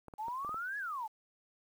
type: clicks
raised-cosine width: 1 ms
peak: -33 dBFS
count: 6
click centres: 0.083 / 0.138 / 0.283 / 0.448 / 0.493 / 0.544 s
type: exponential two-way sweep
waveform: sine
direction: up then down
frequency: 830.6 to 1713 to 830.6 Hz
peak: -36 dBFS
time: 0.18-1.08 s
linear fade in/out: 20 ms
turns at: 0.78 s
effects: 10-bit